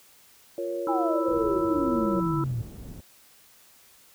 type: chord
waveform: sine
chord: Bb minor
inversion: second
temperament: equal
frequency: 349.2 / 466.2 / 554.4 Hz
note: F4 / Bb4 / Db5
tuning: 0 / 0 / 0 cents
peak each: -32 / -35 / -31 dBFS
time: 0.58-2.2 s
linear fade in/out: 2 ms
type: harmonic tone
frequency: 329.6 Hz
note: E4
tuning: in tune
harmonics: 1 / 3 / 4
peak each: -27 / -35 / -32 dBFS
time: 0.87-2.44 s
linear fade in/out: 2 ms
type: exponential sweep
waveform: sine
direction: down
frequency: 830.6 to 110.8 Hz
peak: -26 dBFS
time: 0.88-2.62 s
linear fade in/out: 10 ms
type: low-pass noise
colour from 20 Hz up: white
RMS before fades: -41 dBFS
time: 1.27-3.01 s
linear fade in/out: 10 ms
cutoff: 180 Hz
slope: 12 dB/octave
effects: white hiss -56 dBFS RMS until 4.14 s